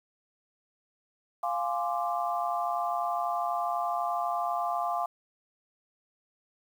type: chord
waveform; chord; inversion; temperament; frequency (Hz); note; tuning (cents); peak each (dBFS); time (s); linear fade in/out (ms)
sine; D half-diminished seventh; first; equal; 698.5 / 830.6 / 1046.5 / 1174.7; F5 / Ab5 / C6 / D6; 0 / 0 / 0 / 0; -30 / -35 / -35 / -34; 1.43-5.06; 5
effects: 9-bit